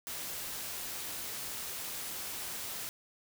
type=noise; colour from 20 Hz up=white; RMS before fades=-40 dBFS; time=0.07-2.89 s; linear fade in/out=0 ms; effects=none